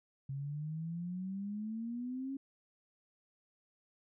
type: exponential sweep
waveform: sine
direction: up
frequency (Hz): 135 to 275.5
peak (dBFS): -37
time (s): 0.29-2.37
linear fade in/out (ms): 5
effects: none